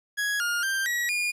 40% pulse tone with pitch steps, 1666 / 1418 / 1577 / 1917 / 2429 Hz, G#6 / F6 / G6 / A#6 / D#7, +5 / +26 / +10 / +48 / -42 cents, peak -24 dBFS, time 0.17-1.32 s, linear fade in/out 20 ms, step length 230 ms, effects resampled to 32000 Hz + 10-bit

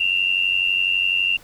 sine tone pair together, 2714 / 2806 Hz, E7 / F7, +50 / +8 cents, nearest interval minor second, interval 58 cents, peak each -20 dBFS, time 0-1.37 s, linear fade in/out 5 ms, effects pink hiss -48 dBFS RMS until 1.43 s

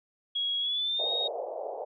sine tone with pitch glide, 3316 to 3744 Hz, G#7 to A#7, -3 to +7 cents, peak -27 dBFS, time 0.35-1.28 s, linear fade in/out 10 ms, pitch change +210 cents, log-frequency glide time 0.6-1.11 s
pink band-pass noise, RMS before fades -36 dBFS, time 0.99-1.85 s, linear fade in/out 10 ms, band 450 to 770 Hz, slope 48 dB/octave
effects none

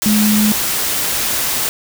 sine tone in noise, 211.4 Hz, G#3, 31 cents sharp, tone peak -11 dBFS, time 0.06-0.52 s, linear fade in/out 0 ms, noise white, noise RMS -18 dBFS, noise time 0.02-1.69 s, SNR +4 dB, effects none

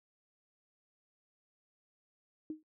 sine tone with exponential decay, 311.1 Hz, D#4, in tune, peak -33 dBFS, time 2.5-2.63 s, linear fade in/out 2 ms, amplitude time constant 28 ms, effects noise-tail reverb RT60 0.1 s tail -21 dB re dry

